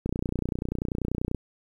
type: click train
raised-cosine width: 3 ms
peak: -15 dBFS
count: 40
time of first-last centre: 0.06-1.347 s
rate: 30.3 Hz
effects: 9-bit